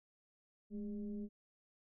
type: tone with frequency modulation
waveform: sine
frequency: 210 Hz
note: G#3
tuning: 19 cents sharp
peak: -40 dBFS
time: 0.7-1.29 s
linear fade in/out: 50 ms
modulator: 196 Hz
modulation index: 0.63
effects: none